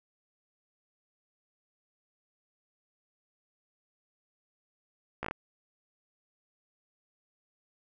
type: slowing click train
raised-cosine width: 0.5 ms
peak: -19 dBFS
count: 5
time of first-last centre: 5.23-5.311 s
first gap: 15 ms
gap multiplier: 1.2
effects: none